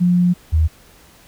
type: tone pair in turn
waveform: sine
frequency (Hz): 177.5 / 79.07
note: F3 / D#2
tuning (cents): +28 / +28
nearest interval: octave + major second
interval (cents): 1400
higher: first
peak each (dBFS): -11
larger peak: neither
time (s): 0-0.34 / 0.52-0.68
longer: first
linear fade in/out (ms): 20
effects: pink hiss -48 dBFS RMS until 1.27 s